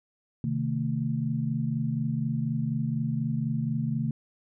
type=tone cluster; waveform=sine; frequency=129.9 / 154 / 224.6 Hz; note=C3 / D#3 / A3; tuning=-12 / -17 / +36 cents; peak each=-30 dBFS; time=0.44-4.11 s; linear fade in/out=2 ms; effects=none